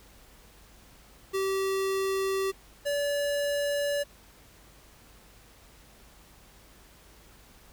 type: tone pair in turn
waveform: square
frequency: 386.3 / 574.5 Hz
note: G4 / D5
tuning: -25 / -38 cents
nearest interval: perfect fifth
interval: 687 cents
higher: second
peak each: -27 dBFS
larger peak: neither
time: 1.33-2.52 / 2.85-4.04 s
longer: neither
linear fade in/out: 20 ms
effects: added 50 Hz sine -58 dBFS peak until 7.72 s + pink hiss -56 dBFS RMS until 7.72 s